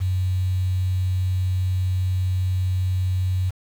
sine tone with quantisation, 92.5 Hz, F#2, in tune, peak -19 dBFS, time 0-3.51 s, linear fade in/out 20 ms, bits 7, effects none

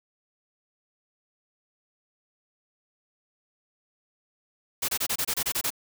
white noise bursts, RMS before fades -27 dBFS, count 10, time 4.82-5.704 s, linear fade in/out 10 ms, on 65 ms, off 26 ms, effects none

